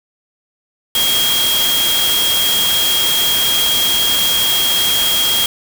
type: tone in noise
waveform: sine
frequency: 3255 Hz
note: G#7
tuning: 36 cents flat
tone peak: -14 dBFS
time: 0.95-5.46 s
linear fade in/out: 2 ms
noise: white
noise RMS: -18 dBFS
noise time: 0.95-5.46 s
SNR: +1 dB
effects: none